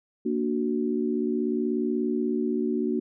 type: chord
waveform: sine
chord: Bb augmented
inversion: none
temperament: equal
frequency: 233.1 / 293.7 / 370 Hz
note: Bb3 / D4 / F#4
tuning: 0 / 0 / 0 cents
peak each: -27 / -29 / -28 dBFS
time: 0.25-3 s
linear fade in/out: 10 ms
effects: none